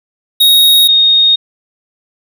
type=tone pair in turn; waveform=square / sine; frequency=3758 / 3715 Hz; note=A#7 / A#7; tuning=+13 / -7 cents; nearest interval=unison; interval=20 cents; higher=first; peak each=-5 dBFS; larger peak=neither; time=0.4-0.88 / 0.88-1.36 s; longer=neither; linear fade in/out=10 ms; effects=none